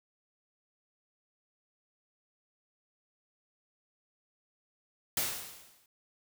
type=noise with exponential decay; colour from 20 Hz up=white; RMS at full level=-29 dBFS; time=5.17-5.86 s; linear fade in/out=2 ms; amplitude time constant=150 ms; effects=none